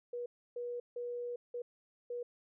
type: tone bursts at uneven times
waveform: sine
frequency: 483.5 Hz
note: B4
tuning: 37 cents flat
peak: -37 dBFS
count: 5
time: 0.13-0.26 / 0.56-0.8 / 0.96-1.36 / 1.54-1.62 / 2.1-2.23 s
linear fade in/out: 5 ms
effects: none